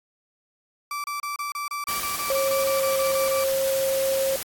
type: tone bursts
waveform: 35% pulse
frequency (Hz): 1164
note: D6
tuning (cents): -16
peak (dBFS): -26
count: 16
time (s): 0.91-3.44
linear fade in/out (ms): 2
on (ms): 130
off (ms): 30
type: noise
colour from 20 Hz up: white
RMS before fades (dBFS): -31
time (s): 1.88-4.43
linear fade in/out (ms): 2
type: tone with pitch glide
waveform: sine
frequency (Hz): 542 to 537.6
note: C#5 to C5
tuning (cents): -39 to +47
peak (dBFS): -21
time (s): 2.3-4.36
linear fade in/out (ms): 2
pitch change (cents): -14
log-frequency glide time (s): 2.77-2.82
effects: AAC 64 kbps